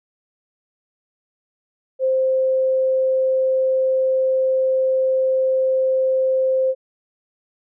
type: tone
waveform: sine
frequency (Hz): 523.3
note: C5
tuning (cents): 0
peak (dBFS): -15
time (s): 1.99-6.75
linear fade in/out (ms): 50
effects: none